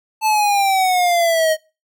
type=exponential sweep; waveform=square; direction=down; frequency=880 to 622.3 Hz; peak=-14 dBFS; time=0.21-1.57 s; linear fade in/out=50 ms; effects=noise-tail reverb RT60 0.3 s tail -23 dB re dry